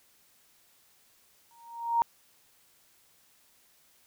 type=tone with exponential growth; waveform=sine; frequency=932.3 Hz; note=A#5; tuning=in tune; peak=-19 dBFS; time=1.51-2.02 s; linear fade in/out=0 ms; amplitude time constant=110 ms; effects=white hiss -64 dBFS RMS until 4.06 s